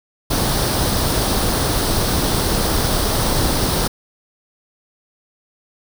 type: noise with comb filter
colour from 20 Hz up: pink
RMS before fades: -18 dBFS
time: 0.3-3.88 s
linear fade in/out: 10 ms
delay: 0.21 ms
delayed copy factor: +0.5
effects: none